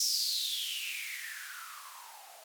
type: noise with band-pass filter sweep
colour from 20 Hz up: violet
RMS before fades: -37 dBFS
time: 0-2.44 s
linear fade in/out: 5 ms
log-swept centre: 5600 to 660 Hz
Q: 8.8
effects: none